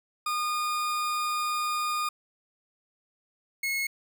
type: tone pair in turn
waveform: 40% pulse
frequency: 1221 / 2176 Hz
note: D#6 / C#7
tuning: -33 / -33 cents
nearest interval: minor seventh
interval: 1000 cents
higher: second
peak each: -26 dBFS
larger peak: neither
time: 0.26-2.09 / 3.63-3.87 s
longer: first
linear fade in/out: 5 ms
effects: none